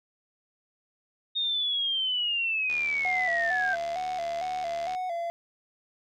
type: linear sweep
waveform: sine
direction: down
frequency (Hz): 3702 to 1537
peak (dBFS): -25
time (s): 1.35-3.76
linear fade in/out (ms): 20
type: click train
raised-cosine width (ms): 0.2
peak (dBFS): -24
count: 169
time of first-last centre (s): 2.7-4.949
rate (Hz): 74.7
type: tone with vibrato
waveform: triangle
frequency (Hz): 709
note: F5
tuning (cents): +26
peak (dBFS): -27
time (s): 3.05-5.3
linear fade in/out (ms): 0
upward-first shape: square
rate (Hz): 2.2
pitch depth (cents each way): 69
effects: none